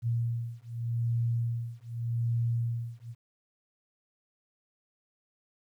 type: beating tone pair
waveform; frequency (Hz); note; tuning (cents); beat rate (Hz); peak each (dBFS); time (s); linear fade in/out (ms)
sine; 116.8 / 117.64; A#2 / A#2; +4 / +16; 0.84; -31; 0.02-3.15; 50
effects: 11-bit